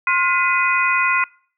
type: tone cluster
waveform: sine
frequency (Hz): 1058 / 1427 / 2025 / 2490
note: C6 / F6 / B6 / D#7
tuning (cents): +19 / +37 / +43 / +1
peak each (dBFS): -20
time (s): 0.07-1.24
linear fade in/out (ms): 2
effects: noise-tail reverb RT60 0.5 s tail -25 dB re dry